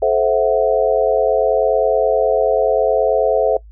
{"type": "chord", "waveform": "sine", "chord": "F# half-diminished seventh", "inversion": "first", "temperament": "equal with one note detuned", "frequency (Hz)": [433.9, 523.3, 659.3, 740], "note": ["A4", "C5", "E5", "F#5"], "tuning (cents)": [-24, 0, 0, 0], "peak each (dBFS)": [-17, -17, -16, -22], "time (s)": [0.02, 3.57], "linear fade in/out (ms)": 5, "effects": ["noise-tail reverb RT60 0.1 s tail -21 dB re dry", "added 53 Hz sine -37 dBFS peak until 3.71 s"]}